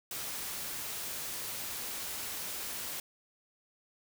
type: noise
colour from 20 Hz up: white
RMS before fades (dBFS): -39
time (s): 0.11-3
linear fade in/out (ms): 2
effects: none